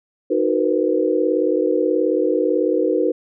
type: chord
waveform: sine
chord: B major seventh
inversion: first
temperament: equal with one note detuned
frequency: 311.1 / 370 / 466.2 / 504.6 Hz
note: D#4 / F#4 / A#4 / B4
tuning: 0 / 0 / 0 / +37 cents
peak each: -21 dBFS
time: 0.3-3.12 s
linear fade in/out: 10 ms
effects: none